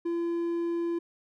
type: tone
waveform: triangle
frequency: 340 Hz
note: F4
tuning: 46 cents flat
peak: -25 dBFS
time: 0.05-0.99 s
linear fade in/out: 10 ms
effects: none